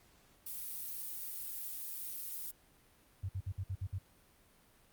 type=noise; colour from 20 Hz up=violet; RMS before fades=-42 dBFS; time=0.46-2.51 s; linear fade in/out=5 ms
type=tone bursts; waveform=sine; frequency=95 Hz; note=F#2; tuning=46 cents sharp; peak=-35 dBFS; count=7; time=3.23-3.987 s; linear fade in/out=10 ms; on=61 ms; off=55 ms
effects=pink hiss -66 dBFS RMS until 4.92 s + Opus 48 kbps